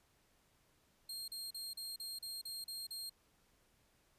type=tone bursts; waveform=sawtooth; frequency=4214 Hz; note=C8; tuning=12 cents sharp; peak=-40 dBFS; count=9; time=1.09-3.096 s; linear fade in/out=5 ms; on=190 ms; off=37 ms; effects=pink hiss -73 dBFS RMS until 4.18 s + resampled to 32000 Hz